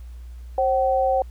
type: tone pair together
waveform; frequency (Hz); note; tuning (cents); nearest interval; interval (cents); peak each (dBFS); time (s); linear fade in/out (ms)
sine; 533 / 761.7; C5 / G5; +32 / -50; tritone; 618; -20; 0.58-1.22; 2
effects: added 60 Hz sine -35 dBFS peak until 1.3 s + pink hiss -59 dBFS RMS until 1.3 s